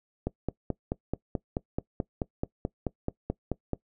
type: click train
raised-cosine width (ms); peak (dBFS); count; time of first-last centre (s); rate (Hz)
2; -15; 17; 0.27-3.733; 4.62
effects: noise-tail reverb RT60 0.1 s tail -21 dB re dry